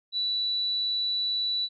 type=tone; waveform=sine; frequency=3951 Hz; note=B7; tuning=in tune; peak=-25 dBFS; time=0.12-1.69 s; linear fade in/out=50 ms; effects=none